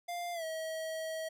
square tone with pitch glide, 698.5 to 640.5 Hz, F5 to E5, 0 to -50 cents, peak -37 dBFS, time 0.08-1.29 s, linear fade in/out 10 ms, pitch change -150 cents, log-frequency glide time 0.33-0.44 s, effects none

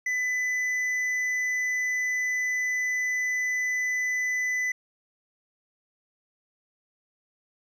sine tone with hard clipping, 2000 Hz, B6, 21 cents sharp, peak -26 dBFS, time 0.06-4.72 s, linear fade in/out 5 ms, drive 5 dB, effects none

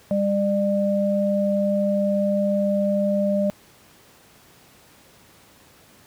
sine tone pair together, 200.2 / 599 Hz, G3 / D5, +37 / +34 cents, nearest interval octave + perfect fifth, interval 1897 cents, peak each -21 dBFS, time 0.11-3.5 s, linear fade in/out 0 ms, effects pink hiss -52 dBFS RMS until 6.06 s + high-pass 80 Hz 12 dB/octave

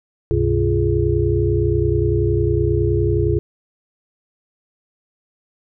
sine tone cluster, 68.4 / 97.5 / 127.9 / 346.6 / 417.9 Hz, C#2 / G2 / C3 / F4 / G#4, -23 / -9 / -39 / -13 / +11 cents, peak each -21 dBFS, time 0.31-3.39 s, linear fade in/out 0 ms, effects none

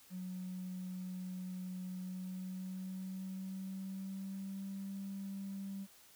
triangle tone with pitch glide, 183.7 to 195.75 Hz, F#3 to G3, -12 to -2 cents, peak -37 dBFS, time 0.1-5.87 s, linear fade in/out 50 ms, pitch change +110 cents, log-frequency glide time 1.96-4.88 s, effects tanh soft clip ceiling -38 dBFS + white hiss -62 dBFS RMS until 6.15 s

